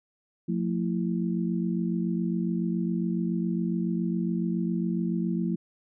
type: tone cluster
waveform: sine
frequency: 177.1 / 224.3 / 333.1 Hz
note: F3 / A3 / E4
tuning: +24 / +34 / +18 cents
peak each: -27 / -30 / -33 dBFS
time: 0.48-5.56 s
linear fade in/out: 10 ms
effects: none